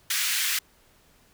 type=high-pass noise; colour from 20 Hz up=pink; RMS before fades=-26 dBFS; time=0.1-0.59 s; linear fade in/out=5 ms; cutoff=1700 Hz; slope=24 dB/octave; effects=pink hiss -60 dBFS RMS until 1.33 s